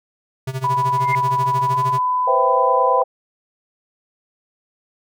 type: tone with tremolo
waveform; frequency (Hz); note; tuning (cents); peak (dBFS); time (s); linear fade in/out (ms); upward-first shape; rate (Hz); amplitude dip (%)
square; 131.6; C3; +10; -21; 0.47-1.99; 5; sine; 13; 85
type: tone with pitch glide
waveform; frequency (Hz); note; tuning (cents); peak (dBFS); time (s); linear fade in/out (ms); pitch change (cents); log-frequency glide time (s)
sine; 987.8 to 1001.6; B5 to B5; 0 to +24; -16; 0.64-3.02; 2; +24; 1.71-1.77
type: tone with exponential growth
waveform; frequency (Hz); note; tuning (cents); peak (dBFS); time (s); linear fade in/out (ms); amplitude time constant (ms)
sine; 2100; C7; +6; -16; 0.96-1.15; 1; 41
type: chord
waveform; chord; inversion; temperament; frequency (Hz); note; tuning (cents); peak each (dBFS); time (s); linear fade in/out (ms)
sine; C major seventh; third; equal with one note detuned; 493.9 / 523.3 / 659.3 / 781.3; B4 / C5 / E5 / G5; 0 / 0 / 0 / -6; -22 / -19 / -23 / -21; 2.27-3.04; 10
effects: none